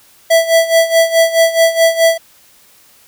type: tone with tremolo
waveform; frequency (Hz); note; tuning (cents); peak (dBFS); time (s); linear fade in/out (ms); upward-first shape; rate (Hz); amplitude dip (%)
square; 659.3; E5; 0; -6; 0.3-2.18; 10; sine; 4.7; 80
effects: white hiss -47 dBFS RMS until 3.07 s